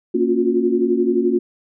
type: chord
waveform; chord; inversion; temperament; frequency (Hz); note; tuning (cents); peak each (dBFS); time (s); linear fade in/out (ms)
sine; Gb major seventh; first; equal with one note detuned; 233.1 / 277.2 / 349.2 / 360.7; Bb3 / Db4 / F4 / Gb4; 0 / 0 / 0 / -44; -21 / -22 / -21 / -18; 0.14-1.39; 10
effects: none